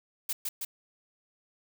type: noise with echo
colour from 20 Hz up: blue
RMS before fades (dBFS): -31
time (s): 0.29-0.33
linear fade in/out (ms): 5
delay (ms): 160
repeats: 2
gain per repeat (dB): -2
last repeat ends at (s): 0.65
effects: none